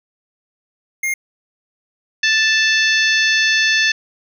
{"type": "tone", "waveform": "square", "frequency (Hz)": 2127, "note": "C7", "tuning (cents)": 28, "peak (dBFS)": -18, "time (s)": [1.03, 1.14], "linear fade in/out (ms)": 5}
{"type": "harmonic tone", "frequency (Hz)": 880, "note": "A5", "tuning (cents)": 0, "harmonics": [2, 3, 4, 5, 6, 7], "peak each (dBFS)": [-15, -19, -21, -23, -25, -26], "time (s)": [2.23, 3.92], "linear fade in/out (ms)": 5}
{"effects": []}